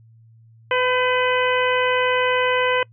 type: harmonic tone with a mistuned harmonic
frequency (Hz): 503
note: B4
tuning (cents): +32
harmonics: 1 / 2 / 3 / 4 / 5 / 6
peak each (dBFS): -20 / -23 / -25 / -26 / -27 / -28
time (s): 0.71-2.83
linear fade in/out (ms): 2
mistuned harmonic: 3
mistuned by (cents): +30
effects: noise-tail reverb RT60 0.1 s tail -26 dB re dry + added 113 Hz sine -47 dBFS peak until 2.92 s